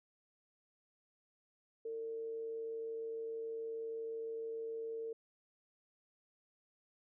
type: tone with amplitude modulation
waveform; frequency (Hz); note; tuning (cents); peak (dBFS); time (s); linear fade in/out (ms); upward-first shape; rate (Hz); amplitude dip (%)
sine; 453.2; A#4; -49; -38; 1.85-5.13; 5; sine; 131; 25
effects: none